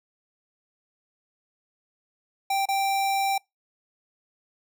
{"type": "tone with dropouts", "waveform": "square", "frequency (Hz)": 784, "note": "G5", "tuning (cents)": 0, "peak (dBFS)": -23, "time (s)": [2.5, 3.38], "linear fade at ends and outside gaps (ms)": 5, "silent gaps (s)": [2.656, 2.686], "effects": ["noise-tail reverb RT60 0.2 s tail -26 dB re dry"]}